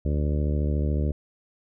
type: harmonic tone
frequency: 73.9 Hz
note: D2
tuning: 11 cents sharp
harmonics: 1 / 2 / 3 / 4 / 5 / 6 / 7 / 8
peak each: -23 / -29 / -33 / -35 / -37 / -39 / -40 / -41 dBFS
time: 0.05-1.12 s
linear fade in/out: 5 ms
effects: none